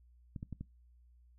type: clicks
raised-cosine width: 5 ms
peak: -29 dBFS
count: 4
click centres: 0.362 / 0.429 / 0.527 / 0.61 s
effects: noise-tail reverb RT60 0.2 s tail -22 dB re dry + added 60 Hz sine -60 dBFS peak until 1.38 s